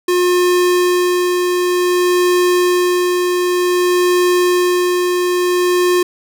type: tone with tremolo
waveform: square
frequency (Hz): 357.9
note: F4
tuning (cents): +42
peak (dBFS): -11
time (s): 0.08-6.03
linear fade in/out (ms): 5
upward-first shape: sine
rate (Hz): 0.54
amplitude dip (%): 30
effects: none